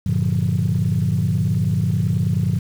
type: chord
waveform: sine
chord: G minor seventh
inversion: none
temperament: equal with one note detuned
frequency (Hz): 98 / 116.54 / 146.83 / 176.75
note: G2 / Bb2 / D3 / F3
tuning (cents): 0 / 0 / 0 / +21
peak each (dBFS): -21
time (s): 0.06-2.59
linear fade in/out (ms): 5
effects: tanh soft clip ceiling -10 dBFS + 7-bit